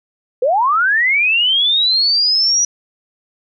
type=linear sweep; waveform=sine; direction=up; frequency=466.2 to 5860 Hz; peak=-11 dBFS; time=0.42-2.65 s; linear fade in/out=5 ms; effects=none